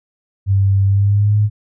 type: tone with pitch glide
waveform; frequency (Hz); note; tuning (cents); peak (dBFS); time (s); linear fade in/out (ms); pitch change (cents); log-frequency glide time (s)
sine; 98 to 105.03; G2 to G#2; 0 to +20; -10; 0.46-1.5; 50; +120; 0.86-1.37
effects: none